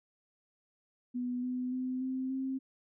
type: tone with pitch steps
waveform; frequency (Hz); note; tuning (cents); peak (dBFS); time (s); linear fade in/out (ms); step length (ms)
sine; 247.1 / 251.4 / 255.8 / 260.3 / 264.8; B3 / B3 / C4 / C4 / C4; +1 / +31 / -39 / -9 / +21; -32; 1.14-2.59; 20; 290
effects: none